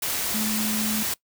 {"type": "tone in noise", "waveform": "sine", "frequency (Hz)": 215.6, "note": "A3", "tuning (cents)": -35, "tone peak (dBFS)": -26, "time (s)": [0.34, 1.03], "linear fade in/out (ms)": 5, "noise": "white", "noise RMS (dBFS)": -27, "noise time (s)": [0.02, 1.14], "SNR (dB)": -2, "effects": ["noise-tail reverb RT60 0.1 s tail -21 dB re dry"]}